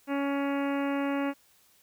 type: harmonic tone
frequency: 279.8 Hz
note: C#4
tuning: 16 cents sharp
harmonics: 1 / 2 / 3 / 4 / 5 / 6 / 7 / 8 / 9 / 10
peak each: -28 / -34 / -38 / -40 / -42 / -44 / -45 / -46 / -47 / -48 dBFS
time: 0.07-1.34 s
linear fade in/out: 50 ms
effects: white hiss -63 dBFS RMS until 1.82 s